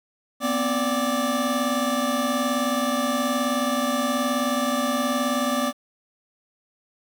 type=tone cluster; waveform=square; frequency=241.5 / 260.4 / 581 / 1173 Hz; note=B3 / C4 / D5 / D6; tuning=-39 / -8 / -19 / -2 cents; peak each=-28 dBFS; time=0.4-5.73 s; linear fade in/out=50 ms; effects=9-bit